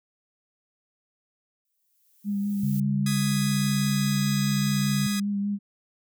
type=noise with exponential growth; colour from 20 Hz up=violet; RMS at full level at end=-39 dBFS; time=1.65-2.8 s; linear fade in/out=2 ms; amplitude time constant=250 ms
type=tone with vibrato; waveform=sine; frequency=202 Hz; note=G#3; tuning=48 cents flat; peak=-24 dBFS; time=2.24-5.59 s; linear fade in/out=50 ms; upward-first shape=sine; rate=5 Hz; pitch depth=21 cents each way
type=tone; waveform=sine; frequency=141.2 Hz; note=C#3; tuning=32 cents sharp; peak=-25 dBFS; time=2.63-5.07 s; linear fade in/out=5 ms
type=chord; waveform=10% pulse; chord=G# minor; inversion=second; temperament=just; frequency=1245.9 / 1661.2 / 1993.5 Hz; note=D#6 / G#6 / B6; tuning=+2 / 0 / +16 cents; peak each=-27 dBFS; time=3.06-5.2 s; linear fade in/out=5 ms
effects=none